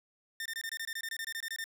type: tone bursts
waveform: sawtooth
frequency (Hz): 1808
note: A6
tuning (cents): +47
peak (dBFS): -32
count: 16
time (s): 0.4-1.641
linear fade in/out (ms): 2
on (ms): 56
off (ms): 23
effects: none